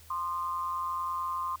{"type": "tone pair together", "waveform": "sine", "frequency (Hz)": [1046.5, 1217.4], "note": ["C6", "D#6"], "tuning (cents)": [0, -38], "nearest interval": "minor third", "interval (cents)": 262, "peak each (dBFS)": [-31, -36], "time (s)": [0.1, 1.56], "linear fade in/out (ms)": 5, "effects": ["added 79 Hz sine -54 dBFS peak until 1.6 s", "white hiss -56 dBFS RMS until 1.6 s"]}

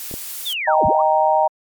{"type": "noise", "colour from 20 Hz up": "blue", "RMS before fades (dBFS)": -30, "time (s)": [0, 0.53], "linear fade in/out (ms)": 0}
{"type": "clicks", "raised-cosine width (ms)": 2, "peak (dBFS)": [-22, -16], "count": 2, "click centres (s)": [0.113, 0.14]}
{"type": "linear two-way sweep", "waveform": "sine", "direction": "down then up", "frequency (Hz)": [3751, 43.65, 1248], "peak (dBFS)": -21, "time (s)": [0.45, 1.02], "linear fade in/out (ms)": 20, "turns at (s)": 0.86}
{"type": "chord", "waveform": "sine", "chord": "Eb major", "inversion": "none", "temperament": "equal", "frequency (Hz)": [622.3, 784, 932.3], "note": ["Eb5", "G5", "Bb5"], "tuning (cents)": [0, 0, 0], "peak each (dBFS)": -17, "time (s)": [0.67, 1.48], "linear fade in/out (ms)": 10}
{"effects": ["MP3 96 kbps"]}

